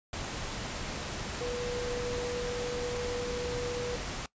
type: tone in noise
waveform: sine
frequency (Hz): 487.4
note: B4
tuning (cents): -23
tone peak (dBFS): -33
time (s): 1.41-3.96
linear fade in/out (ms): 2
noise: pink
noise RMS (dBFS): -37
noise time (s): 0.13-4.26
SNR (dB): +1
effects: noise-tail reverb RT60 0.1 s tail -20 dB re dry + resampled to 16000 Hz